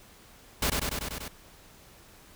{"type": "noise with echo", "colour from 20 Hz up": "pink", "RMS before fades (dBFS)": -26, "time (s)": [0.62, 0.7], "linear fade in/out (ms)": 5, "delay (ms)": 97, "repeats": 6, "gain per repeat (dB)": -2, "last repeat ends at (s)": 1.282, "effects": ["pink hiss -54 dBFS RMS until 2.35 s"]}